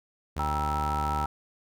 sawtooth tone, 74.3 Hz, D2, 21 cents sharp, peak -26 dBFS, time 0.36-1.26 s, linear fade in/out 10 ms
sine chord, E diminished, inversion first, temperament just, 791.1 / 949.3 / 1318.5 Hz, G5 / Bb5 / E6, +16 / +31 / 0 cents, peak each -32 dBFS, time 0.39-1.26 s, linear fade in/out 2 ms
effects none

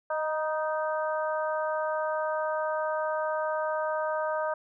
harmonic tone with a mistuned harmonic, 310 Hz, D#4, 6 cents flat, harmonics 2 / 3 / 4 / 5, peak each -29 / -33 / -35 / -37 dBFS, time 0.1-4.54 s, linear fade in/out 5 ms, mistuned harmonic 3, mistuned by +27 cents, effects none

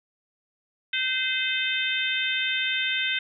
harmonic tone, 516 Hz, C5, 24 cents flat, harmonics 3 / 4 / 5 / 6 / 7, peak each -30 / -30 / -30 / -30 / -30 dBFS, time 0.93-3.19 s, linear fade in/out 5 ms, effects none

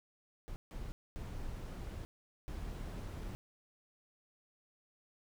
brown noise bursts at uneven times, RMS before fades -43 dBFS, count 4, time 0.48-0.56 / 0.71-0.92 / 1.16-2.05 / 2.48-3.35 s, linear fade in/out 0 ms, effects none

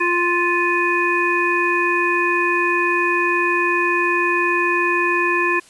harmonic tone with a mistuned harmonic, 349.2 Hz, F4, in tune, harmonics 1 / 3 / 5 / 7, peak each -21 / -21 / -21 / -21 dBFS, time 0-5.6 s, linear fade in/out 10 ms, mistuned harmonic 7, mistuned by +29 cents, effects white hiss -48 dBFS RMS until 5.69 s + resampled to 24000 Hz

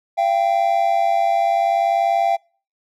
triangle tone pair together, 683.4 / 784 Hz, F5 / G5, -38 / 0 cents, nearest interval major second, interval 238 cents, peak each -16 dBFS, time 0.17-2.37 s, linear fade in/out 20 ms, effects noise-tail reverb RT60 0.4 s tail -26 dB re dry

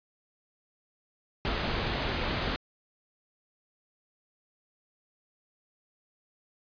pink low-pass noise, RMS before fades -31 dBFS, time 1.45-2.56 s, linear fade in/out 0 ms, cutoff 4600 Hz, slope 48 dB/octave, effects resampled to 11025 Hz

